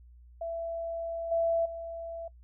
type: tone with level steps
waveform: sine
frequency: 667 Hz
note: E5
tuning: 20 cents sharp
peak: -32 / -24 / -36 dBFS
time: 0.41-2.28 s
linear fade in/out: 5 ms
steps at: 1.31 / 1.65 s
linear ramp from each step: 10 ms
effects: noise-tail reverb RT60 0.1 s tail -23 dB re dry + added 60 Hz sine -51 dBFS peak until 2.43 s